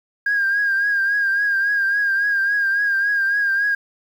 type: tone with vibrato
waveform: sine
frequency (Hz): 1618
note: G#6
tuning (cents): -46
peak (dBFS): -15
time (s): 0.26-3.75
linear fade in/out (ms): 5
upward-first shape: triangle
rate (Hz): 3.6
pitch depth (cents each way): 55
effects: tanh soft clip ceiling -12 dBFS + 8-bit